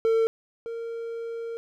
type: tone pair in turn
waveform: triangle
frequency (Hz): 451 / 461.3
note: A4 / A#4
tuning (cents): +43 / -18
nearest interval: unison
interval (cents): 39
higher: second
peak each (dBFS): -17 / -29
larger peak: first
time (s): 0.05-0.27 / 0.66-1.57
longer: second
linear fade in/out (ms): 0
effects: none